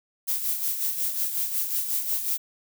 violet noise with tremolo, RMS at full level -25 dBFS, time 0.27-2.38 s, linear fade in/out 20 ms, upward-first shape sine, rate 5.5 Hz, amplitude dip 55%, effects none

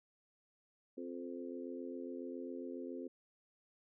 harmonic tone with a mistuned harmonic, 87.31 Hz, F2, in tune, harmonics 3 / 4 / 5 / 6, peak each -45 / -47 / -49 / -51 dBFS, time 0.97-3.08 s, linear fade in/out 10 ms, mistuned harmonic 6, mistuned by -19 cents, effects none

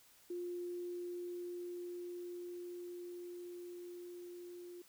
sine tone with level ramp, 352.5 Hz, F4, 16 cents sharp, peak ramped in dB -39 to -48 dBFS, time 0.3-4.82 s, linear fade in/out 5 ms, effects white hiss -65 dBFS RMS until 4.88 s

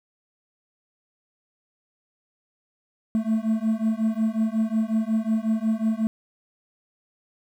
triangle beating tone pair, 218.5 / 224 Hz, A3 / A3, -12 / +31 cents, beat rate 5.5 Hz, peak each -22 dBFS, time 3.15-6.07 s, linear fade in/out 0 ms, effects 9-bit

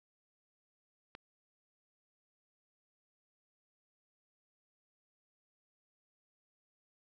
click, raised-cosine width 0.3 ms, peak -30 dBFS, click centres 1.151 s, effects none

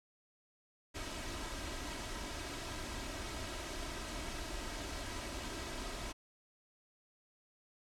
pink noise with comb filter, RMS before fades -42 dBFS, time 0.94-6.13 s, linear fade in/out 20 ms, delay 3.1 ms, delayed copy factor +0.55, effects low-pass 8000 Hz 12 dB/octave

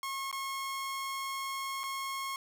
sawtooth tone with dropouts, 1085 Hz, C#6, 37 cents flat, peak -31 dBFS, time 0.03-2.36 s, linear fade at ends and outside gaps 1 ms, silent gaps 0.314-0.327 / 1.834-1.838 s, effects none

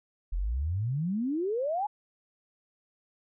sine exponential sweep, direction up, 39.8 to 864 Hz, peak -27 dBFS, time 0.32-1.87 s, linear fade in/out 10 ms, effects none

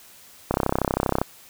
click train, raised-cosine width 1 ms, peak -6 dBFS, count 24, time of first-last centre 0.51-1.216 s, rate 32.6 Hz, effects white hiss -49 dBFS RMS until 1.49 s

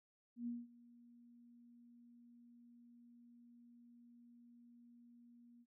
sine tone with ADSR envelope, 238.4 Hz, A#3, 39 cents sharp, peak -39 dBFS, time 0.36-5.66 s, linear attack 110 ms, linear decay 200 ms, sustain -22 dB, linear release 49 ms, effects none

